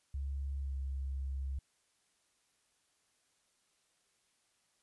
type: tone with pitch glide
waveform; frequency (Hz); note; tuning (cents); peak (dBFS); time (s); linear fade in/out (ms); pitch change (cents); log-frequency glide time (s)
sine; 69 to 67.46; C#2 to C#2; -7 to -46; -35; 0.14-1.59; 5; -39; 0.6-0.75
effects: white hiss -75 dBFS RMS until 4.82 s + resampled to 24000 Hz